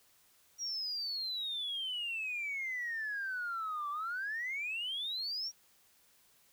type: exponential two-way sweep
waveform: sine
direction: down then up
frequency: 5740 to 1149 to 5740 Hz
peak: -34 dBFS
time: 0.58-5.52 s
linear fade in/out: 50 ms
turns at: 3.9 s
effects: tanh soft clip ceiling -31 dBFS + white hiss -67 dBFS RMS until 6.52 s